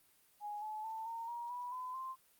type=tone with pitch steps; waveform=sine; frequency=831 / 858.8 / 887.6 / 917.3 / 948 / 979.7 / 1012.5 / 1046.4 Hz; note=G#5 / A5 / A5 / A#5 / A#5 / B5 / B5 / C6; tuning=+1 / -42 / +15 / -28 / +29 / -14 / +43 / 0 cents; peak=-40 dBFS; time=0.4-2.16 s; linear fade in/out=50 ms; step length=220 ms; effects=white hiss -69 dBFS RMS until 2.39 s + Opus 32 kbps